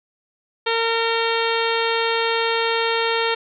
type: harmonic tone with a mistuned harmonic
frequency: 457.5 Hz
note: A#4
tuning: 32 cents flat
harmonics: 1 / 2 / 3 / 4 / 5 / 6 / 7 / 8 / 9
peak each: -22 / -25 / -27 / -28 / -29 / -30 / -30 / -31 / -32 dBFS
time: 0.66-3.35 s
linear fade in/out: 10 ms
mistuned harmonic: 9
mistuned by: +63 cents
effects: none